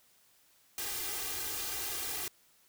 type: noise with comb filter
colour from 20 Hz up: white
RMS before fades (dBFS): -37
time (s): 0.78-2.28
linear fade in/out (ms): 2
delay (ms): 2.5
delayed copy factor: +0.85
effects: white hiss -66 dBFS RMS until 2.68 s